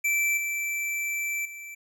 square tone with level steps, 2332 Hz, D7, 13 cents flat, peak -23 / -28 / -39 dBFS, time 0.04-1.75 s, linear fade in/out 10 ms, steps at 0.37 / 1.45 s, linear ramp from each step 5 ms, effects none

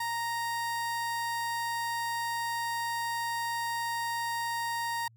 30% pulse tone, 932.3 Hz, A#5, in tune, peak -28 dBFS, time 0-5.08 s, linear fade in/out 5 ms, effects added 114 Hz sine -56 dBFS peak until 5.16 s

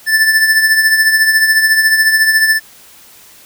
square tone with tremolo, 1760 Hz, A6, in tune, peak -6 dBFS, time 0.06-2.6 s, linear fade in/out 50 ms, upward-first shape triangle, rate 14 Hz, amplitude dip 60%, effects white hiss -41 dBFS RMS until 3.45 s

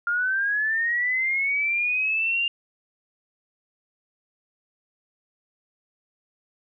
sine linear sweep, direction up, 1396.9 to 2808 Hz, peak -21 dBFS, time 0.07-2.48 s, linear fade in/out 2 ms, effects none

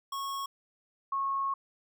square / sine tone pair in turn, 1099 / 1094.1 Hz, C#6 / C#6, -15 / -23 cents, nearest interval unison, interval 8 cents, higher first, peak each -34 / -28 dBFS, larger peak second, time 0.12-0.46 / 1.12-1.54 s, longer second, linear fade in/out 5 ms, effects none

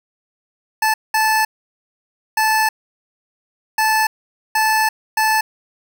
25% pulse tone bursts at uneven times, 873 Hz, A5, 14 cents flat, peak -10 dBFS, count 6, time 0.82-0.94 / 1.14-1.45 / 2.37-2.69 / 3.78-4.07 / 4.55-4.89 / 5.17-5.41 s, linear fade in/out 5 ms, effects none

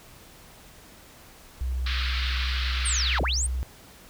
sine tone with vibrato, 63.5 Hz, B1, 49 cents sharp, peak -25 dBFS, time 1.61-3.63 s, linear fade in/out 0 ms, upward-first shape triangle, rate 14 Hz, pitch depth 9 cents each way
white band-pass noise, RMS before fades -32 dBFS, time 1.86-3.19 s, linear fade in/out 5 ms, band 1200 to 4500 Hz, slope 48 dB/octave
sine linear two-way sweep, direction down then up, 9170 to 69.3 to 9170 Hz, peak -25 dBFS, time 2.85-3.47 s, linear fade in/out 10 ms, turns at 3.22 s
effects pink hiss -50 dBFS RMS until 4.09 s

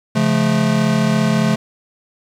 square chord, Db augmented, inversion none, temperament just, 138.59 / 173.24 / 216.5 Hz, Db3 / F3 / A3, 0 / -14 / -28 cents, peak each -20 / -20 / -17 dBFS, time 0.15-1.56 s, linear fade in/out 10 ms, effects low-pass 8000 Hz 12 dB/octave + 7-bit

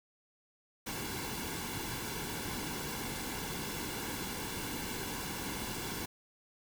pink noise with comb filter, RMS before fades -39 dBFS, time 0.86-6.06 s, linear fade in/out 10 ms, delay 1.6 ms, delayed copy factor -0.6, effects none

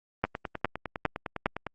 two click trains, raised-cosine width 0.5 ms, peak -9 / -18 dBFS, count 4 / 15, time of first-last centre 0.24-1.46 / 0.25-1.667 s, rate 2.46 / 9.88 Hz, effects Opus 24 kbps

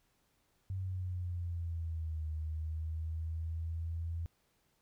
sine exponential two-way sweep, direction down then up, 95.4 to 77.78 to 83.7 Hz, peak -35 dBFS, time 0.7-4.26 s, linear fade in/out 0 ms, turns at 2.27 s, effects pink hiss -75 dBFS RMS until 4.81 s

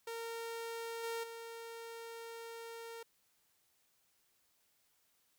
sawtooth tone with level steps, 460.1 Hz, A#4, 23 cents flat, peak -37 / -34 / -42 dBFS, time 0.07-3.03 s, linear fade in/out 5 ms, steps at 1.03 / 1.23 s, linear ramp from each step 10 ms, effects white hiss -75 dBFS RMS until 5.38 s

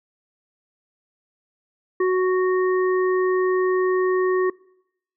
harmonic tone, 370 Hz, F#4, in tune, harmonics 1 / 3 / 5, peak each -17 / -27 / -31 dBFS, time 2-4.5 s, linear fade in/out 5 ms, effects noise-tail reverb RT60 0.8 s tail -24 dB re dry

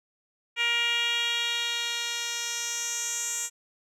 10% pulse tone with band-pass filter sweep, 471.5 Hz, A#4, 20 cents sharp, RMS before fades -29 dBFS, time 0.56-3.5 s, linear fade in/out 50 ms, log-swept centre 2600 to 7500 Hz, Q 2.8, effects none

